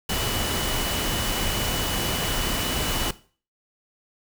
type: tone in noise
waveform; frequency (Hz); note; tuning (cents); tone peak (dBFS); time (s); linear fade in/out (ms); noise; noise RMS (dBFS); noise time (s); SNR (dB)
sine; 2960; F#7; 0; -32; 0.09-3.11; 5; pink; -26; 0.09-3.11; -9
effects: noise-tail reverb RT60 0.4 s tail -17 dB re dry